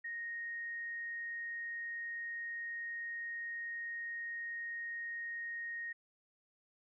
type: tone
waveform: sine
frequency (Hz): 1864.7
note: A#6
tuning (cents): 0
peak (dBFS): -39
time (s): 0.04-5.93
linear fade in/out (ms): 10
effects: none